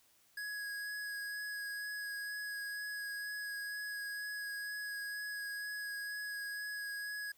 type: tone with vibrato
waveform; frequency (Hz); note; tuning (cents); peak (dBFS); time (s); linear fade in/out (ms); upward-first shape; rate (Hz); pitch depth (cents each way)
square; 1665; G#6; +4; -40; 0.37-7.32; 5; sine; 2.1; 12
effects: white hiss -69 dBFS RMS until 7.37 s